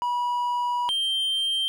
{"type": "tone pair in turn", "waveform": "triangle", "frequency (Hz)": [972, 3149], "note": ["B5", "G7"], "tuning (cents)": [-28, 7], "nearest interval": "octave + minor sixth", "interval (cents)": 2035, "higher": "second", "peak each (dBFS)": -21, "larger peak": "neither", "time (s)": [[0.02, 0.89], [0.89, 1.68]], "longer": "first", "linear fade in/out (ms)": 0, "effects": []}